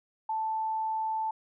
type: tone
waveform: sine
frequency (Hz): 880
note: A5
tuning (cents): 0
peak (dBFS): -28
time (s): 0.29-1.31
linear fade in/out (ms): 5
effects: none